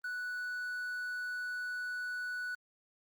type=tone with quantisation; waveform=triangle; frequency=1480 Hz; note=F#6; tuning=in tune; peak=-34 dBFS; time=0.04-2.55 s; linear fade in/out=5 ms; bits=10; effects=Opus 32 kbps